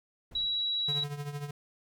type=noise with exponential decay; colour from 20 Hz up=brown; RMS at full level=-45 dBFS; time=0.31-0.91 s; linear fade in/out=5 ms; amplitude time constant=130 ms
type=tone; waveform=sine; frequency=3895 Hz; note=B7; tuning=25 cents flat; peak=-28 dBFS; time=0.35-1.04 s; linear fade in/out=5 ms
type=tone with tremolo; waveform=square; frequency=144.8 Hz; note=D3; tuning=24 cents flat; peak=-33 dBFS; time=0.88-1.51 s; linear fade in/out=5 ms; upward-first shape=triangle; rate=13 Hz; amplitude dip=75%
effects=none